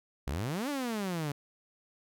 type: exponential two-way sweep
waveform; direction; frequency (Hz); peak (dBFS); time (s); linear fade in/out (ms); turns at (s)
sawtooth; up then down; 60 to 298.5 to 139.5; -28; 0.27-1.32; 5; 0.69
effects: none